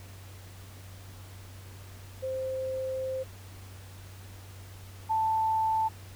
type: tone pair in turn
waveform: sine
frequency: 523.3 / 882.4 Hz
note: C5 / A5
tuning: 0 / +5 cents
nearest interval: major sixth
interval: 905 cents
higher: second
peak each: -30 / -24 dBFS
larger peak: second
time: 2.22-3.24 / 5.09-5.89 s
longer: first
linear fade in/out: 20 ms
effects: added 95 Hz sine -45 dBFS peak until 6.15 s + pink hiss -52 dBFS RMS until 6.15 s